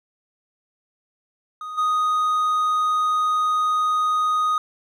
triangle tone with level steps, 1244.5 Hz, D#6, in tune, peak -28 / -16 dBFS, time 1.61-4.58 s, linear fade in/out 2 ms, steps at 1.77 s, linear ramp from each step 20 ms, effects none

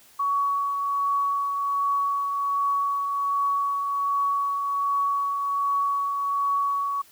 sine tone with tremolo, 1124 Hz, C#6, 24 cents sharp, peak -20 dBFS, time 0.19-7.02 s, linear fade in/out 10 ms, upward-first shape triangle, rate 1.3 Hz, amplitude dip 40%, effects white hiss -54 dBFS RMS until 7.11 s

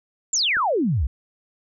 sine exponential sweep, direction down, 7600 to 55 Hz, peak -18 dBFS, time 0.33-1.07 s, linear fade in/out 5 ms
click, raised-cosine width 2 ms, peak -27 dBFS, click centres 0.569 s
effects none

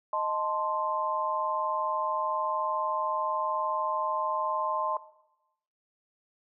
sine chord, A diminished, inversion second, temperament equal, 622.3 / 880 / 1046.5 Hz, Eb5 / A5 / C6, 0 / 0 / 0 cents, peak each -33 / -32 / -29 dBFS, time 0.13-4.97 s, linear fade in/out 2 ms, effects noise-tail reverb RT60 0.9 s tail -17 dB re dry

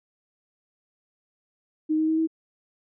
sine tone with pitch steps, 311.1 / 314.7 / 318.4 / 322.1 Hz, D#4 / D#4 / D#4 / E4, 0 / +20 / +40 / -40 cents, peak -20 dBFS, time 1.89-2.274 s, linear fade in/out 20 ms, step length 96 ms, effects none

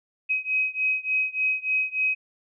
sine beating tone pair, 2531 / 2534.4 Hz, D#7 / D#7, +29 / +31 cents, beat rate 3.4 Hz, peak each -25 / -26 dBFS, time 0.29-2.15 s, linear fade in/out 20 ms, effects none

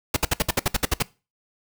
pink noise bursts, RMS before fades -20 dBFS, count 11, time 0.14-1.025 s, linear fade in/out 5 ms, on 25 ms, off 61 ms, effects noise-tail reverb RT60 0.3 s tail -21 dB re dry

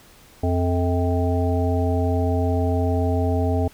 harmonic tone with a mistuned harmonic, 87.31 Hz, F2, in tune, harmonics 1 / 3 / 5 / 7 / 9, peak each -20 / -25 / -27 / -28 / -30 dBFS, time 0.43-3.68 s, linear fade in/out 5 ms, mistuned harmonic 7, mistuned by +82 cents, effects pink hiss -50 dBFS RMS until 3.73 s

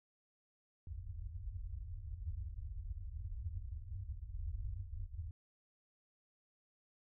white low-pass noise, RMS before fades -44 dBFS, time 0.87-5.31 s, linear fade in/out 2 ms, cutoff 100 Hz, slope 96 dB/octave, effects none

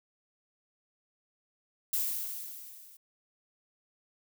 violet noise with level ramp, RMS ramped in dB -29 to -55 dBFS, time 1.93-2.97 s, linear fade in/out 5 ms, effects none

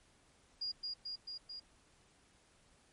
sine tone with echo, 4845 Hz, D#8, 47 cents flat, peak -36 dBFS, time 0.61-0.72 s, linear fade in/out 10 ms, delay 220 ms, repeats 4, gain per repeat -2 dB, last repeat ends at 1.6 s, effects pink hiss -68 dBFS RMS until 2.92 s + MP3 48 kbps

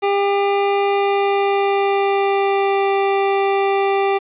25% pulse tone with pitch glide, 400 to 394 Hz, G4 to G4, +35 to +9 cents, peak -11 dBFS, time 0.02-4.19 s, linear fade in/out 20 ms, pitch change -26 cents, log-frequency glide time 0.88-2.9 s, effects resampled to 8000 Hz + 8-bit

